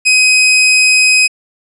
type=tone; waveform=sawtooth; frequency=2520 Hz; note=D#7; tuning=21 cents sharp; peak=-3 dBFS; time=0.05-1.28 s; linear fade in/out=20 ms; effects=resampled to 24000 Hz